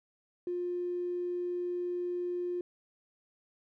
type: tone with tanh clipping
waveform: triangle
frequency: 354.3 Hz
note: F4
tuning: 25 cents sharp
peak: -31 dBFS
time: 0.47-2.61 s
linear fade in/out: 2 ms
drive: 2 dB
effects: none